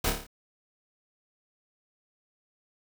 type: noise with echo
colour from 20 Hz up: pink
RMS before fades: -27 dBFS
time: 0.04-0.1 s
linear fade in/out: 5 ms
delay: 28 ms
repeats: 6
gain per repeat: -4 dB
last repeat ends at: 0.268 s
effects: none